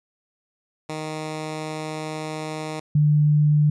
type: tone pair in turn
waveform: 10% pulse / sine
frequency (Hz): 155.56 / 149.35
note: D#3 / D3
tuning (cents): 0 / +29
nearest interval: minor second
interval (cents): 71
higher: first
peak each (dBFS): -20 / -14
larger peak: second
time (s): 0.89-2.8 / 2.95-3.7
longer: first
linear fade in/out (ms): 5
effects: resampled to 22050 Hz